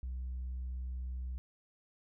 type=tone with tanh clipping; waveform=triangle; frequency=63.1 Hz; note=B1; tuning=38 cents sharp; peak=-37 dBFS; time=0.03-1.38 s; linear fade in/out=0 ms; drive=6 dB; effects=none